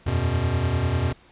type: chord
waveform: square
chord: E suspended second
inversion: none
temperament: equal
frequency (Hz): 82.41 / 92.5 / 123.47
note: E2 / F#2 / B2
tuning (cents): 0 / 0 / 0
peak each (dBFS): -26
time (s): 0.06-1.13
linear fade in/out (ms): 10
effects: pink hiss -54 dBFS RMS until 1.31 s + resampled to 8000 Hz